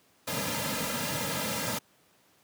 pink noise with comb filter, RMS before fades -31 dBFS, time 0.27-1.79 s, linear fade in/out 10 ms, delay 2.7 ms, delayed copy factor -0.95, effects pink hiss -64 dBFS RMS until 2.43 s + high-pass 150 Hz 12 dB/octave

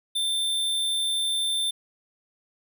square tone, 3564 Hz, A7, 22 cents sharp, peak -24 dBFS, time 0.15-1.71 s, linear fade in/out 10 ms, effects none

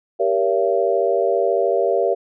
sine chord, G diminished seventh, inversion none, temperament just, 392 / 470.4 / 564.5 / 677.4 Hz, G4 / Bb4 / Db5 / Fb5, 0 / +16 / +31 / +47 cents, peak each -21 dBFS, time 0.19-2.15 s, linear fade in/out 20 ms, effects none

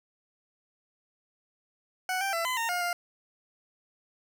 20% pulse tone with pitch steps, 742 / 784 / 670 / 1015 / 919 / 712 / 701 Hz, F#5 / G5 / E5 / B5 / A#5 / F5 / F5, +5 / 0 / +28 / +47 / -25 / +33 / +6 cents, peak -23 dBFS, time 2.09-2.93 s, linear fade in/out 2 ms, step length 120 ms, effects none

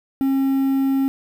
triangle tone with quantisation, 270 Hz, C#4, 45 cents flat, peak -14 dBFS, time 0.21-1.08 s, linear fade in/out 0 ms, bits 7, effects none

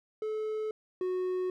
triangle tone pair in turn, 432.4 / 367.5 Hz, A4 / F#4, -30 / -12 cents, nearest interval minor third, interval 282 cents, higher first, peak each -29 / -27 dBFS, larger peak second, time 0.22-0.71 / 1.01-1.5 s, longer neither, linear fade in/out 2 ms, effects none

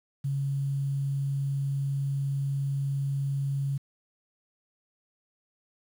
sine tone with quantisation, 138.59 Hz, C#3, in tune, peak -26 dBFS, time 0.24-3.78 s, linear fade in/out 10 ms, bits 9, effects none

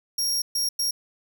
sawtooth tone bursts at uneven times, 5588 Hz, F8, in tune, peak -20 dBFS, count 3, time 0.18-0.42 / 0.55-0.69 / 0.79-0.91 s, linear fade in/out 5 ms, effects none

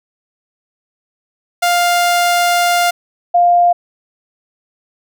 sawtooth / sine tone pair in turn, 701 / 701 Hz, F5 / F5, +6 / +6 cents, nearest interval unison, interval 0 cents, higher neither, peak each -7 dBFS, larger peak neither, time 1.62-2.91 / 3.34-3.73 s, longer first, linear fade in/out 10 ms, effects none

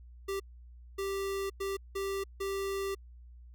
square tone bursts at uneven times, 391.8 Hz, G4, 1 cent flat, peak -33 dBFS, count 5, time 0.28-0.4 / 0.98-1.5 / 1.6-1.77 / 1.95-2.24 / 2.4-2.95 s, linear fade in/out 10 ms, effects added 60 Hz sine -49 dBFS peak until 3.54 s

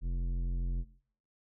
sine tone with tanh clipping, 43.65 Hz, F1, in tune, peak -32 dBFS, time 0.01-0.85 s, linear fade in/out 50 ms, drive 12 dB, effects noise-tail reverb RT60 0.6 s tail -20 dB re dry

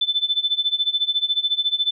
sine tone with tremolo, 3520 Hz, A7, in tune, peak -15 dBFS, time 0.01-1.91 s, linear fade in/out 5 ms, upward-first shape sine, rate 14 Hz, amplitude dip 90%, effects none

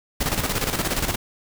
pink noise with tremolo, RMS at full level -22 dBFS, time 0.2-1.16 s, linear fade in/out 10 ms, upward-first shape square, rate 17 Hz, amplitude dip 60%, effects none

